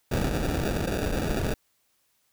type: noise with sample-and-hold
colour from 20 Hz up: pink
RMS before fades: -27 dBFS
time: 0.11-1.54 s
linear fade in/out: 5 ms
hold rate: 1050 Hz
effects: white hiss -70 dBFS RMS until 2.32 s